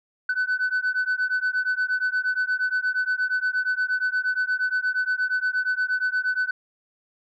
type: beating tone pair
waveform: sine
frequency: 1500 / 1508.5 Hz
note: F#6 / F#6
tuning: +23 / +33 cents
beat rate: 8.5 Hz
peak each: -23 dBFS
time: 0.29-6.51 s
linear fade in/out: 5 ms
effects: tanh soft clip ceiling -18 dBFS